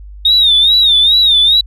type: tone with vibrato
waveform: sine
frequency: 3696 Hz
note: A#7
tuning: 16 cents flat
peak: -5 dBFS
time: 0.25-1.61 s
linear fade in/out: 5 ms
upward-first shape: sine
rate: 2.4 Hz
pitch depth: 110 cents each way
effects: tanh soft clip ceiling -1 dBFS + added 50 Hz sine -29 dBFS peak until 1.66 s

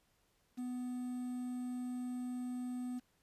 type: tone with quantisation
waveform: triangle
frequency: 248.7 Hz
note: B3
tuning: 12 cents sharp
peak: -36 dBFS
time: 0.57-3 s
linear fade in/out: 20 ms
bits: 10
effects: pink hiss -75 dBFS RMS until 3.22 s + resampled to 32000 Hz

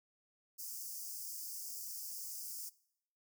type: high-pass noise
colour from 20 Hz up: white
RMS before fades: -45 dBFS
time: 0.58-2.7 s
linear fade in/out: 20 ms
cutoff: 4800 Hz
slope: 96 dB/octave
effects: noise-tail reverb RT60 0.7 s tail -21 dB re dry

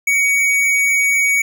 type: tone with tanh clipping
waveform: sine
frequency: 2248 Hz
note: C#7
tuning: 24 cents sharp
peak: -14 dBFS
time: 0.07-1.42 s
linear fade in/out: 5 ms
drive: 16 dB
effects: none

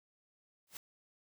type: noise with exponential growth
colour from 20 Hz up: white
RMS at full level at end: -42 dBFS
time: 0.67-0.77 s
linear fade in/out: 1 ms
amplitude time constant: 21 ms
effects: none

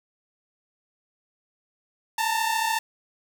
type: tone pair together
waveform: sawtooth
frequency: 880 / 914 Hz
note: A5 / A#5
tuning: 0 / -34 cents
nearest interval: minor second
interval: 66 cents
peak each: -22 dBFS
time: 2.18-2.79 s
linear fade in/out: 5 ms
effects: 7-bit

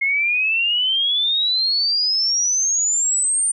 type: exponential sweep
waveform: sine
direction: up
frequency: 2144 to 9080 Hz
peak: -16 dBFS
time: 0.01-3.52 s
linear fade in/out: 10 ms
effects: none

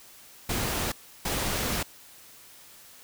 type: noise bursts at uneven times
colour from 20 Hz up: pink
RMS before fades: -29 dBFS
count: 2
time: 0.49-0.92 / 1.25-1.83 s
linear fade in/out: 5 ms
effects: white hiss -51 dBFS RMS until 3.03 s

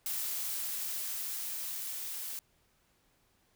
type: noise with level ramp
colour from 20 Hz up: blue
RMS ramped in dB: -35 to -40 dBFS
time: 0.06-2.39 s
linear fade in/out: 0 ms
effects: pink hiss -71 dBFS RMS until 3.55 s

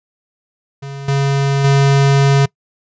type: tone with level steps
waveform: square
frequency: 138.7 Hz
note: C#3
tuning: 1 cent sharp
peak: -26 / -13 / -9 dBFS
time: 0.82-2.46 s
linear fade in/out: 10 ms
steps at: 1.08 / 1.64 s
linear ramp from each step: 5 ms
effects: noise-tail reverb RT60 0.1 s tail -23 dB re dry + resampled to 16000 Hz

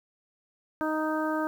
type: harmonic tone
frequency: 311.1 Hz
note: D#4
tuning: in tune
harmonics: 1 / 2 / 3 / 4 / 5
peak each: -29 / -32 / -34 / -35 / -36 dBFS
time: 0.81-1.47 s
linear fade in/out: 0 ms
effects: 9-bit

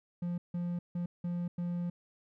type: tone bursts at uneven times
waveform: triangle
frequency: 174.61 Hz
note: F3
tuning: in tune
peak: -30 dBFS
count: 5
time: 0.22-0.38 / 0.54-0.79 / 0.95-1.06 / 1.24-1.48 / 1.58-1.9 s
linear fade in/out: 5 ms
effects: none

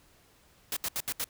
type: noise bursts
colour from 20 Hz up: white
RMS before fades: -32 dBFS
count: 5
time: 0.72-1.242 s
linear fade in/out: 2 ms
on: 46 ms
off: 73 ms
effects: pink hiss -62 dBFS RMS until 1.29 s

